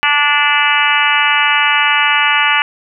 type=harmonic tone; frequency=291.7 Hz; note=D4; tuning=12 cents flat; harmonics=3 / 4 / 5 / 6 / 7 / 8 / 9 / 10; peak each=-18 / -18 / -18 / -18 / -18 / -18 / -18 / -18 dBFS; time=0.03-2.62 s; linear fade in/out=0 ms; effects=none

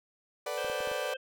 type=chord; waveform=35% pulse; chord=B minor seventh; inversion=third; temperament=equal with one note detuned; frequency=440 / 493.9 / 587.3 / 748.6 Hz; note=A4 / B4 / D5 / F#5; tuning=0 / 0 / 0 / +20 cents; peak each=-40 / -37 / -34 / -40 dBFS; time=0.46-1.14 s; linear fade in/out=5 ms
type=harmonic tone; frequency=523.3 Hz; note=C5; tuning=in tune; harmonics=1 / 3 / 5 / 6; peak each=-38 / -41 / -45 / -45 dBFS; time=0.57-1.17 s; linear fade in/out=10 ms
type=clicks; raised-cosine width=1 ms; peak=-29 dBFS; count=5; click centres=0.646 / 0.699 / 0.805 / 0.874 / 0.915 s
effects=none

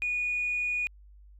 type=tone; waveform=sine; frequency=2457 Hz; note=D#7; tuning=22 cents flat; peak=-26 dBFS; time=0.02-0.87 s; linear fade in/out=0 ms; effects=tanh soft clip ceiling -22 dBFS + added 50 Hz sine -50 dBFS peak until 1.39 s

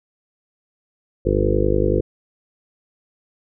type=harmonic tone with a mistuned harmonic; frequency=50.6 Hz; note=G#1; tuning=44 cents flat; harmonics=1 / 2 / 3 / 4 / 5 / 6 / 7 / 8 / 9 / 10; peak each=-22 / -24 / -28 / -29 / -31 / -27 / -22 / -25 / -23 / -24 dBFS; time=1.25-2.01 s; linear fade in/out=10 ms; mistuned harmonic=4; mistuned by=+18 cents; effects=none

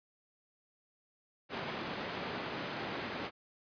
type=band-pass noise; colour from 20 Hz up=pink; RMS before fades=-40 dBFS; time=1.49-3.31 s; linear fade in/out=50 ms; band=190 to 3300 Hz; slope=12 dB/octave; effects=resampled to 11025 Hz

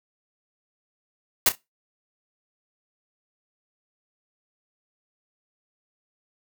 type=noise with echo; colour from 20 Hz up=white; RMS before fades=-17 dBFS; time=1.46-1.49 s; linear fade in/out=2 ms; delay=31 ms; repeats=2; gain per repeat=-14 dB; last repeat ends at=1.552 s; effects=noise-tail reverb RT60 0.2 s tail -20 dB re dry

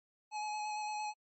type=tone with vibrato; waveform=square; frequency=847 Hz; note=G#5; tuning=34 cents sharp; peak=-37 dBFS; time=0.31-1.14 s; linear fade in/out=50 ms; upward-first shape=square; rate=8.8 Hz; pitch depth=12 cents each way; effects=MP3 32 kbps

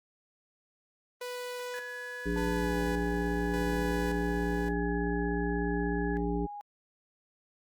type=tone with tremolo; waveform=sawtooth; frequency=493.9 Hz; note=B4; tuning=in tune; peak=-32 dBFS; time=1.21-4.69 s; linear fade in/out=5 ms; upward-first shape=square; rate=0.86 Hz; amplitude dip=55%
type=tone; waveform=sine; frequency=1690 Hz; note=G#6; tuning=30 cents sharp; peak=-39 dBFS; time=1.74-6.17 s; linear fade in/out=0 ms
type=harmonic tone; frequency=58.3 Hz; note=A#1; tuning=1 cent sharp; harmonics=1 / 3 / 5 / 7; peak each=-34 / -34 / -34 / -34 dBFS; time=2.25-6.47 s; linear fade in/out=20 ms
type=tone with pitch glide; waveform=sine; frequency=887 to 822.8 Hz; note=A5 to G#5; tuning=+14 to -16 cents; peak=-39 dBFS; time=2.36-6.61 s; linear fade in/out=0 ms; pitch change=-130 cents; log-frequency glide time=2.51-2.77 s
effects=Opus 24 kbps

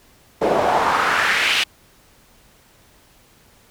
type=noise with band-pass filter sweep; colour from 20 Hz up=pink; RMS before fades=-18 dBFS; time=0.41-1.64 s; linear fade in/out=10 ms; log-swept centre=500 to 3000 Hz; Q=2.2; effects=pink hiss -53 dBFS RMS until 3.7 s

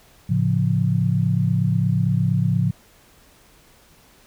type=chord; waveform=sine; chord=A augmented; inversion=none; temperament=equal; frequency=110 / 138.59 / 174.61 Hz; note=A2 / C#3 / E#3; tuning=0 / 0 / 0 cents; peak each=-21 dBFS; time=0.29-2.71 s; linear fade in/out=10 ms; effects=pink hiss -53 dBFS RMS until 4.26 s

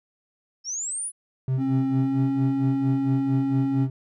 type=linear sweep; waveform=sine; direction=up; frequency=5274 to 10160 Hz; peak=-27 dBFS; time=0.64-1.12 s; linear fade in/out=50 ms
type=tone with tremolo; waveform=triangle; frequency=130.81 Hz; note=C3; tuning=in tune; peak=-18 dBFS; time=1.48-3.9 s; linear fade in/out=2 ms; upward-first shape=sine; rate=4.4 Hz; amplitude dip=85%
type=tone with pitch glide; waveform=triangle; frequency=267.6 to 273.1 Hz; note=C4 to C#4; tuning=+39 to -26 cents; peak=-20 dBFS; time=1.57-3.88 s; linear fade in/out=50 ms; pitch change=+35 cents; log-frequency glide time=1.94-2.22 s
effects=none

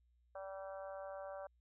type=harmonic tone; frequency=193.2 Hz; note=G3; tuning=25 cents flat; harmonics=3 / 4 / 5 / 6 / 7 / 8; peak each=-46 / -52 / -58 / -57 / -59 / -60 dBFS; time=0.35-1.47 s; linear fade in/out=5 ms; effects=added 60 Hz sine -70 dBFS peak until 1.6 s

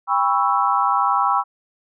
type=chord; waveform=sine; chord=C# half-diminished seventh; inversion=second; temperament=equal with one note detuned; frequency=800 / 987.8 / 1108.7 / 1318.5 Hz; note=G5 / B5 / C#6 / E6; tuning=+35 / 0 / 0 / 0 cents; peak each=-21 dBFS; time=0.07-1.44 s; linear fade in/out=50 ms; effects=none

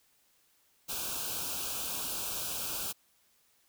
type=band-stop noise; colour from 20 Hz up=white; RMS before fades=-36 dBFS; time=0.88-2.93 s; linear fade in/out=20 ms; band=1600 to 2400 Hz; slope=96 dB/octave; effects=white hiss -69 dBFS RMS until 3.68 s

